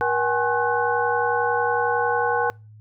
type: tone cluster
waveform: sine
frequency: 478.7 / 766 / 837 / 1076 / 1494 Hz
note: A#4 / G5 / G#5 / C6 / F#6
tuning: +46 / -40 / +13 / +48 / +16 cents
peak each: -24 / -27 / -24 / -28 / -25 dBFS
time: 0.01-2.5 s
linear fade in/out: 0 ms
effects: noise-tail reverb RT60 0.3 s tail -26 dB re dry + added 107 Hz sine -43 dBFS peak until 2.8 s